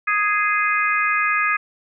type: harmonic tone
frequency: 415.3 Hz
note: G#4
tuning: in tune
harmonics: 3 / 4 / 5 / 6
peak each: -21 / -22 / -23 / -24 dBFS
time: 0.07-1.57 s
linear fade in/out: 10 ms
effects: none